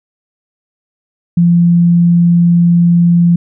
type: tone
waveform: sine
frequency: 172.1 Hz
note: F3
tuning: 25 cents flat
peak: -5 dBFS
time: 1.37-3.36 s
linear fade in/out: 5 ms
effects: none